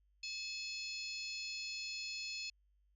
harmonic tone, 859 Hz, A5, 42 cents flat, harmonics 3 / 4 / 5 / 6 / 7 / 8, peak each -45 / -54 / -45 / -48 / -59 / -53 dBFS, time 0.23-2.5 s, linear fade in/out 5 ms, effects added 50 Hz sine -70 dBFS peak until 2.95 s

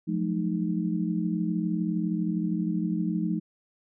sine tone cluster, 175.4 / 188 / 214.9 / 311 Hz, F3 / F#3 / A3 / D#4, +8 / +28 / -41 / -1 cents, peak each -28 / -37 / -30 / -31 dBFS, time 0.07-3.4 s, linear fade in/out 20 ms, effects none

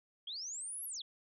sine linear two-way sweep, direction up then down, 3136 to 11590 to 3136 Hz, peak -40 dBFS, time 0.27-1.02 s, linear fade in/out 5 ms, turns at 0.85 s, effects none

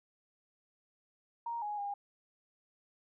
sine tone with pitch steps, 935 / 833 / 809 Hz, A#5 / G#5 / G#5, +5 / +5 / -46 cents, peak -35 dBFS, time 1.46-1.94 s, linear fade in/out 5 ms, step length 160 ms, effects none

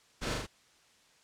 pink noise with echo, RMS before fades -35 dBFS, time 0.21-0.35 s, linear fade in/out 20 ms, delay 40 ms, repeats 3, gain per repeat -2 dB, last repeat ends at 0.47 s, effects white hiss -64 dBFS RMS until 1.23 s + low-pass 7000 Hz 12 dB/octave

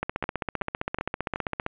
two click trains, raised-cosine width 0.5 ms, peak -14 / -12 dBFS, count 4 / 26, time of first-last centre 0.24-1.359 / 0.03-1.664 s, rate 2.68 / 15.3 Hz, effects resampled to 8000 Hz + 8-bit

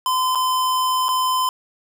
square tone with dropouts, 1024 Hz, C6, 38 cents flat, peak -18 dBFS, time 0.06-1.49 s, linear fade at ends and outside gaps 1 ms, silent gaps 0.35-0.355 / 1.084-1.089 s, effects none

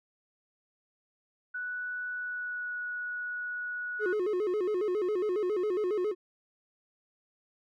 sine tone with pitch glide, 1479 to 1464.5 Hz, F#6 to F#6, -1 to -18 cents, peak -33 dBFS, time 1.54-4.14 s, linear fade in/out 10 ms, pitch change -17 cents, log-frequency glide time 2.11-2.77 s
triangle tone with vibrato, 392 Hz, G4, in tune, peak -25 dBFS, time 3.99-6.15 s, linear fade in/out 50 ms, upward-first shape square, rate 7.3 Hz, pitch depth 140 cents each way
effects none

